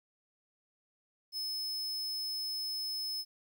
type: tone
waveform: 45% pulse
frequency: 5200 Hz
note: E8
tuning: 24 cents flat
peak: -35 dBFS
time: 1.32-3.25 s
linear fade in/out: 50 ms
effects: 12-bit